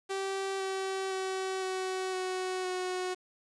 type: tone with pitch steps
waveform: sawtooth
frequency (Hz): 387.8 / 383.6 / 379.4 / 375.2 / 371.1 / 367.1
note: G4 / G4 / F#4 / F#4 / F#4 / F#4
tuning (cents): -19 / -37 / +43 / +24 / +5 / -14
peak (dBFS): -28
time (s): 0.09-3.15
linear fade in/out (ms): 20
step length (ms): 510
effects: resampled to 22050 Hz + 9-bit